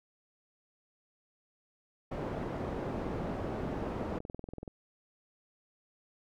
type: low-pass noise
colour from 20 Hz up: white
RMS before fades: -37 dBFS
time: 2.11-4.19 s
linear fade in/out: 10 ms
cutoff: 540 Hz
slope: 12 dB/octave
type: click train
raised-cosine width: 2 ms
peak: -28 dBFS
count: 44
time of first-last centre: 2.64-4.678 s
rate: 21.1 Hz
effects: none